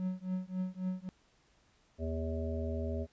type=tone with tremolo; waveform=triangle; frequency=185 Hz; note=F#3; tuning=in tune; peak=-28 dBFS; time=0-1.09 s; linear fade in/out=0 ms; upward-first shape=triangle; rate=3.7 Hz; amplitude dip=100%
type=harmonic tone; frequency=80.7 Hz; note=E2; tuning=36 cents flat; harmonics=1 / 3 / 5 / 7 / 8; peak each=-35 / -40 / -42 / -43 / -44 dBFS; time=1.98-3.07 s; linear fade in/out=50 ms
effects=pink hiss -69 dBFS RMS until 3.12 s + resampled to 16000 Hz